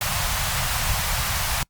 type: band-stop noise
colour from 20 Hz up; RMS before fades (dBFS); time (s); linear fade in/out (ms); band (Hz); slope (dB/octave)
pink; -24; 0.01-1.63; 2; 150 to 690; 24
effects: noise-tail reverb RT60 0.1 s tail -26 dB re dry + Opus 48 kbps